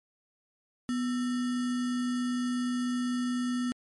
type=tone with sample-and-hold; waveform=sine; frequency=246.9 Hz; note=B3; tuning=in tune; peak=-27 dBFS; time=0.89-3.72 s; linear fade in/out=0 ms; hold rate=1575 Hz; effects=MP3 48 kbps